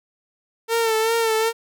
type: tone with vibrato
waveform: sawtooth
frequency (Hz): 450.4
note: A4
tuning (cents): +40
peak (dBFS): -14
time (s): 0.68-1.53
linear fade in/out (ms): 50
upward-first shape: sine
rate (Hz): 2.6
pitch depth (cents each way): 45
effects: none